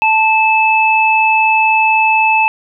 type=tone pair together; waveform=sine; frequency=880 / 2616 Hz; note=A5 / E7; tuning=0 / -14 cents; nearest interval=octave + perfect fifth; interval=1886 cents; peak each=-11 dBFS; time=0.02-2.48 s; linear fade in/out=0 ms; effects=none